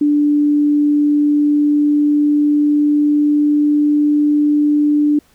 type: tone with pitch glide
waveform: sine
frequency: 293.7 to 295.6 Hz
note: D4 to D4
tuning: 0 to +11 cents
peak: -10 dBFS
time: 0.01-5.19 s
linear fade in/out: 5 ms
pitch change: +11 cents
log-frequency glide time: 0.94-4.08 s
effects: pink hiss -54 dBFS RMS until 5.34 s